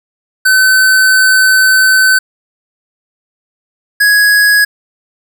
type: tone pair in turn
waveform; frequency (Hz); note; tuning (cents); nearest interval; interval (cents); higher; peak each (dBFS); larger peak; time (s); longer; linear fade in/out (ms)
square; 1523 / 1666.2; F#6 / G#6; +50 / +5; major second; 155; second; -6; neither; 0.45-2.19 / 4-4.65; first; 10
effects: none